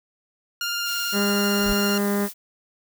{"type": "tone with vibrato", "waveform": "15% pulse", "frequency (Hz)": 1404, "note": "F6", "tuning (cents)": 9, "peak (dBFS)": -18, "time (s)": [0.61, 1.98], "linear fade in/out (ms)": 2, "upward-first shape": "square", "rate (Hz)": 18, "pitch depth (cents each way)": 11}
{"type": "noise", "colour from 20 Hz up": "blue", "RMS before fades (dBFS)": -34, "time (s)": [0.84, 2.34], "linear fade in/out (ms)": 50}
{"type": "harmonic tone", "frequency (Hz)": 202.4, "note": "G#3", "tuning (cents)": -44, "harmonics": [1, 2, 3, 4, 5, 6, 7, 8, 9, 10], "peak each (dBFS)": [-22, -26, -32, -37, -37, -38, -40, -40, -39, -43], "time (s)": [1.12, 2.29], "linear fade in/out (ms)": 50}
{"type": "noise with exponential growth", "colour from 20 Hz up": "brown", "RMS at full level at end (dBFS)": -24, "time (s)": [1.53, 1.73], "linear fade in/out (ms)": 2, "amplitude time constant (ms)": 42}
{"effects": []}